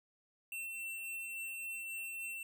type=tone with tremolo; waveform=square; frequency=2699 Hz; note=E7; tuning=40 cents sharp; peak=-40 dBFS; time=0.52-2.43 s; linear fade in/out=2 ms; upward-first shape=triangle; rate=3.6 Hz; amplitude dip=25%; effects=none